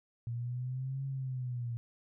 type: linear two-way sweep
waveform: sine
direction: up then down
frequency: 116.54 to 136.7 to 116.54 Hz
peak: -34 dBFS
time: 0.27-1.77 s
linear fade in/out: 0 ms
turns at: 1.05 s
effects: none